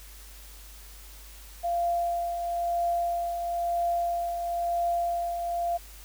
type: tone with tremolo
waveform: sine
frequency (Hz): 691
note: F5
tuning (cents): -19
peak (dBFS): -23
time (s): 1.63-5.78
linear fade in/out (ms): 20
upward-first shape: triangle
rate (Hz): 1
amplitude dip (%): 50
effects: added 50 Hz sine -46 dBFS peak until 6.04 s + white hiss -50 dBFS RMS until 6.04 s